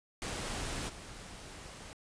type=noise with level steps; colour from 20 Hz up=pink; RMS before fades=-38 / -48 dBFS; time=0.22-1.93 s; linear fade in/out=0 ms; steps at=0.88 s; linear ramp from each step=20 ms; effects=resampled to 22050 Hz